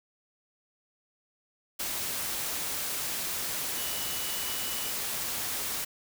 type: tone in noise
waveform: sine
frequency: 2948 Hz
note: F#7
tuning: 7 cents flat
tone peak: -41 dBFS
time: 3.77-4.91 s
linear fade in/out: 10 ms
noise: white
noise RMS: -33 dBFS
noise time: 1.79-5.85 s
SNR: -11 dB
effects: none